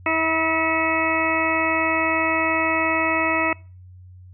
harmonic tone with a mistuned harmonic, 322.8 Hz, E4, 36 cents flat, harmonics 1 / 2 / 3 / 4 / 6 / 7 / 8, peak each -26 / -26 / -26 / -26 / -26 / -26 / -26 dBFS, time 0.06-3.53 s, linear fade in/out 2 ms, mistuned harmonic 7, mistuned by -38 cents, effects noise-tail reverb RT60 0.4 s tail -26 dB re dry + added 91 Hz sine -41 dBFS peak until 4.33 s

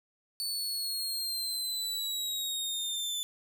sawtooth linear sweep, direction down, 4492 to 3500 Hz, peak -29 dBFS, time 0.4-3.23 s, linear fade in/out 0 ms, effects none

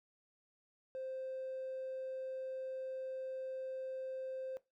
triangle tone, 523.3 Hz, C5, in tune, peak -37 dBFS, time 0.95-4.57 s, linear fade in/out 0 ms, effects noise-tail reverb RT60 0.2 s tail -19 dB re dry + tanh soft clip ceiling -36 dBFS

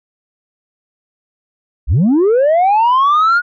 sine linear sweep, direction up, 43.85 to 1455 Hz, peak -6 dBFS, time 1.87-3.42 s, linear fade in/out 50 ms, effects tanh soft clip ceiling -7 dBFS

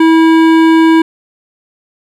sine tone with hard clipping, 324.6 Hz, E4, 27 cents flat, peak -6 dBFS, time 0-1.02 s, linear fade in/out 5 ms, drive 15 dB, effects none

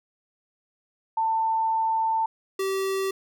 sine / square tone pair in turn, 893 / 386 Hz, A5 / G4, +25 / -27 cents, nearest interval octave + minor third, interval 1452 cents, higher first, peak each -21 / -25 dBFS, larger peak first, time 1.17-2.26 / 2.59-3.11 s, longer first, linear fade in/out 5 ms, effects none

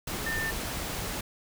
sine tone in noise, 1799 Hz, A6, 38 cents sharp, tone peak -30 dBFS, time 0.26-0.51 s, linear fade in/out 5 ms, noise pink, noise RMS -34 dBFS, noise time 0.07-1.21 s, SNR +1 dB, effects none

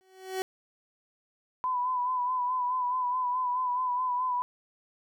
30% pulse tone with exponential growth, 377 Hz, F#4, 32 cents sharp, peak -24 dBFS, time 0.01-0.42 s, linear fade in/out 0 ms, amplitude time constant 89 ms
sine tone with vibrato, 1000 Hz, B5, 21 cents sharp, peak -26 dBFS, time 1.64-4.42 s, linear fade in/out 0 ms, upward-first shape sine, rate 4.7 Hz, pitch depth 39 cents each way
effects none

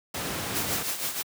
pink noise, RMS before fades -31 dBFS, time 0.14-0.83 s, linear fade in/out 5 ms
white noise with tremolo, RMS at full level -28 dBFS, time 0.54-1.23 s, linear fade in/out 20 ms, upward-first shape triangle, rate 6.3 Hz, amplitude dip 70%
effects high-pass 100 Hz 12 dB/octave

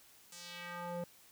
square tone with band-pass filter sweep, 174.61 Hz, F3, in tune, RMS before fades -44 dBFS, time 0.32-1.04 s, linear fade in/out 2 ms, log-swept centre 7900 to 430 Hz, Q 1.5, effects white hiss -62 dBFS RMS until 1.31 s

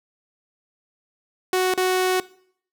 sawtooth tone with dropouts, 370 Hz, F#4, in tune, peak -14 dBFS, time 1.53-2.2 s, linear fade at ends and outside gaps 2 ms, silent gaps 1.739-1.776 s, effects noise-tail reverb RT60 0.6 s tail -20 dB re dry

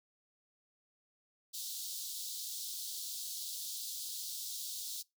pink high-pass noise, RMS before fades -42 dBFS, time 1.53-5.03 s, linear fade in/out 20 ms, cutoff 3600 Hz, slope 48 dB/octave, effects noise-tail reverb RT60 0.2 s tail -23 dB re dry

